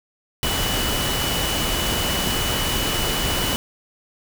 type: tone in noise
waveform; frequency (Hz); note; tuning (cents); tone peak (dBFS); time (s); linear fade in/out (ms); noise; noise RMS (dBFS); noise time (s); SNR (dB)
sine; 2960; F#7; 0; -27; 0.43-3.56; 0; pink; -23; 0.43-3.56; -7
effects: none